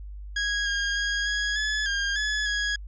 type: tone with pitch steps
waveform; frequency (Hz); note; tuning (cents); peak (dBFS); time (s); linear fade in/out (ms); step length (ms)
sawtooth; 1651 / 1625 / 1640 / 1662 / 1710 / 1612 / 1704 / 1662; G#6 / G#6 / G#6 / G#6 / A6 / G6 / G#6 / G#6; -11 / -38 / -22 / +1 / -50 / +48 / +44 / +1; -21; 0.36-2.76; 5; 300
effects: added 50 Hz sine -36 dBFS peak until 2.87 s + resampled to 16000 Hz